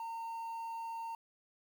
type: tone with quantisation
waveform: triangle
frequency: 914 Hz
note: A#5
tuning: 34 cents flat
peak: -37 dBFS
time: 0-1.15 s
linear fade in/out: 2 ms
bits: 10
effects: none